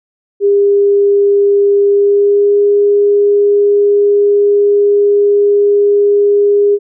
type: tone with pitch glide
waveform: sine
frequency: 403 to 407.9 Hz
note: G4 to G#4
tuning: +48 to -31 cents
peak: -6 dBFS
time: 0.4-6.79 s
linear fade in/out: 50 ms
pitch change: +21 cents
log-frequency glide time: 1.89-2.59 s
effects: none